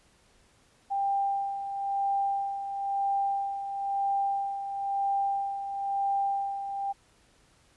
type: tone with tremolo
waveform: sine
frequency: 793 Hz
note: G5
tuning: 20 cents sharp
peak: -24 dBFS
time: 0.9-6.93 s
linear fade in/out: 20 ms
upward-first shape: sine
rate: 1 Hz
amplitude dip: 60%
effects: pink hiss -63 dBFS RMS until 7.76 s + resampled to 24000 Hz